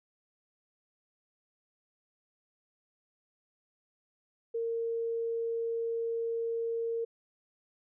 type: tone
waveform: sine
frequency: 460 Hz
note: A#4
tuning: 23 cents flat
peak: -30 dBFS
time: 4.54-7.05 s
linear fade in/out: 10 ms
effects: none